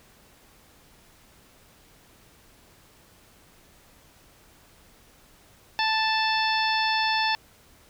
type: harmonic tone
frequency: 880 Hz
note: A5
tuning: in tune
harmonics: 1 / 2 / 3 / 4 / 5 / 6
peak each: -25 / -28 / -30 / -31 / -32 / -33 dBFS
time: 5.79-7.35 s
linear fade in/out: 0 ms
effects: pink hiss -56 dBFS RMS until 7.89 s